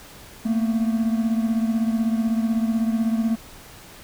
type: beating tone pair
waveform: triangle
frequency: 223.1 / 239.1 Hz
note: A3 / A#3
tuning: +24 / +44 cents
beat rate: 16 Hz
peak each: -18 / -24 dBFS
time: 0.45-3.36 s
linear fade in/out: 10 ms
effects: pink hiss -44 dBFS RMS until 4.03 s